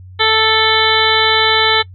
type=harmonic tone; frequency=440 Hz; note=A4; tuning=in tune; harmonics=1 / 2 / 3 / 4 / 5 / 7 / 8 / 9; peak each=-18 / -18 / -18 / -18 / -18 / -18 / -18 / -18 dBFS; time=0.19-1.83 s; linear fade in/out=20 ms; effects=noise-tail reverb RT60 0.1 s tail -23 dB re dry + added 92 Hz sine -33 dBFS peak until 1.94 s